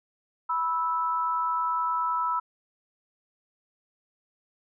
sine tone pair together, 984 / 1313.5 Hz, B5 / E6, -7 / -7 cents, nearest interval perfect fourth, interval 500 cents, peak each -27 dBFS, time 0.49-2.4 s, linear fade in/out 10 ms, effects none

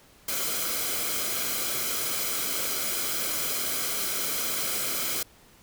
white noise with comb filter, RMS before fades -29 dBFS, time 0.28-5.23 s, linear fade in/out 5 ms, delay 1.1 ms, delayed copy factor -0.6, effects pink hiss -56 dBFS RMS until 5.62 s

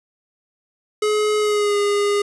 square tone with pitch glide, 423.7 to 408.6 Hz, G#4 to G#4, +35 to -28 cents, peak -17 dBFS, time 1.02-2.22 s, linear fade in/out 5 ms, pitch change -63 cents, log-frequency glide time 1.39-1.77 s, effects resampled to 24000 Hz + 8-bit

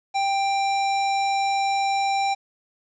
square tone, 788 Hz, G5, 9 cents sharp, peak -21 dBFS, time 0.14-2.35 s, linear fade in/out 20 ms, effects resampled to 16000 Hz + 9-bit

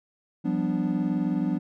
triangle chord, G dominant seventh, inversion third, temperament equal with one note detuned, 174.61 / 193.86 / 246.9 / 293.7 Hz, F3 / G3 / B3 / D4, 0 / -19 / 0 / 0 cents, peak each -27 dBFS, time 0.44-1.59 s, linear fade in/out 20 ms, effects none

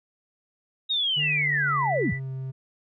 sine linear sweep, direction down, 3788 to 55 Hz, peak -22 dBFS, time 0.89-2.14 s, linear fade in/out 20 ms
triangle tone with pitch glide, 149.9 to 132.01 Hz, D3 to C3, +36 to +16 cents, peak -28 dBFS, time 1.16-2.52 s, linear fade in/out 20 ms, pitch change -220 cents, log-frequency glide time 1.3-2.31 s
sine tone, 1975 Hz, B6, in tune, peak -30 dBFS, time 1.19-2.2 s, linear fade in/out 50 ms
effects none

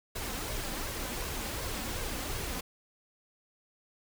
pink noise with flanger, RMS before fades -36 dBFS, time 0.15-2.61 s, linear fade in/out 10 ms, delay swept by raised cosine 1.8 to 4 ms, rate 2.7 Hz, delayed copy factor +0.5, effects none

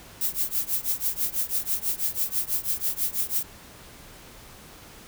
violet noise with tremolo, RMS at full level -23 dBFS, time 0.21-3.43 s, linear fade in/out 2 ms, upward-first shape triangle, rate 6.1 Hz, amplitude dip 100%, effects pink hiss -47 dBFS RMS until 5.07 s

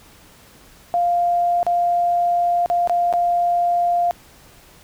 sine tone with dropouts, 698.5 Hz, F5, in tune, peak -15 dBFS, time 0.94-4.11 s, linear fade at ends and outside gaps 0 ms, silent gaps 1.63-1.666 / 2.66-2.7 / 2.874-2.896 / 3.127-3.137 s, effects pink hiss -48 dBFS RMS until 4.83 s

